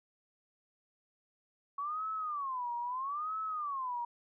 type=tone with vibrato; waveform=sine; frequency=1111 Hz; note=C#6; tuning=4 cents sharp; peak=-34 dBFS; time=1.78-4.05 s; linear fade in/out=5 ms; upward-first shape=sine; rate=0.77 Hz; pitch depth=270 cents each way; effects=none